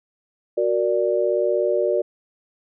sine chord, Gb augmented, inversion none, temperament equal, 370 / 466.2 / 587.3 Hz, Gb4 / Bb4 / D5, 0 / 0 / 0 cents, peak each -22 / -23 / -21 dBFS, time 0.57-2.02 s, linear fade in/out 10 ms, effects none

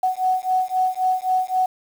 sine beating tone pair, 742 / 745.8 Hz, F#5 / F#5, +5 / +14 cents, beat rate 3.8 Hz, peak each -21 dBFS, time 0.03-1.66 s, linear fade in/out 5 ms, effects 7-bit

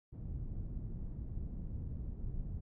pink low-pass noise, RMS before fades -41 dBFS, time 0.12-2.61 s, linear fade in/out 20 ms, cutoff 150 Hz, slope 12 dB/octave, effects none

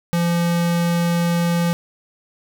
square tone, 171.3 Hz, F3, 33 cents flat, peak -17 dBFS, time 0.13-1.73 s, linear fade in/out 0 ms, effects none

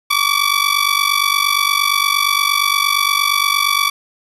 15% pulse ring-modulated tone, 1149 Hz, D6, 38 cents flat, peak -4 dBFS, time 0.1-3.9 s, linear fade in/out 10 ms, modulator 24.3 Hz, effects resampled to 32000 Hz + 7-bit

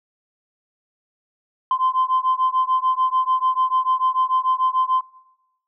sine beating tone pair, 1031 / 1037.8 Hz, C6 / C6, -26 / -14 cents, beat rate 6.8 Hz, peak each -19 dBFS, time 1.71-5.01 s, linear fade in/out 2 ms, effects noise-tail reverb RT60 1.0 s tail -20 dB re dry + tanh soft clip ceiling -11 dBFS

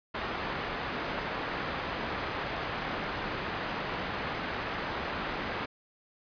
white low-pass noise, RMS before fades -35 dBFS, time 0.14-5.66 s, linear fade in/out 10 ms, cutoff 1700 Hz, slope 12 dB/octave, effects resampled to 11025 Hz

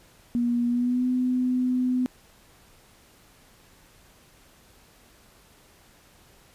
sine tone with pitch glide, 239.6 to 252.2 Hz, A#3 to B3, +48 to +36 cents, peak -21 dBFS, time 0.35-2.06 s, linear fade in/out 0 ms, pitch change +88 cents, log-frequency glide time 0.67-1.06 s, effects pink hiss -56 dBFS RMS until 6.54 s + resampled to 32000 Hz

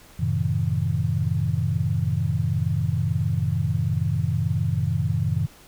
sine chord, F# diminished seventh, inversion none, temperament just, 92.5 / 111 / 133.2 / 159.84 Hz, F#2 / A2 / C3 / Eb3, 0 / +16 / +31 / +47 cents, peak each -26 dBFS, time 0.19-5.47 s, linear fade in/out 10 ms, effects pink hiss -50 dBFS RMS until 5.67 s

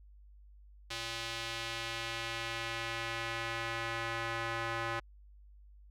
square tone with band-pass filter sweep, 114.9 Hz, A#2, 25 cents flat, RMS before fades -38 dBFS, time 0.9-5 s, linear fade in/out 10 ms, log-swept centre 3700 to 1500 Hz, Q 1.1, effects added 50 Hz sine -54 dBFS peak until 5.9 s

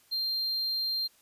triangle tone, 4180 Hz, C8, 2 cents flat, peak -27 dBFS, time 0.11-1.08 s, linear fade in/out 20 ms, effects white hiss -63 dBFS RMS until 1.21 s + resampled to 32000 Hz

